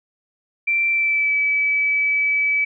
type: tone with pitch glide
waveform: sine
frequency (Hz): 2349 to 2295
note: D7 to D7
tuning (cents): 0 to -40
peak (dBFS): -16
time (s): 0.67-2.65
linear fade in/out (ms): 10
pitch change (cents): -40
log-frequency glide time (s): 0.89-1.35
effects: none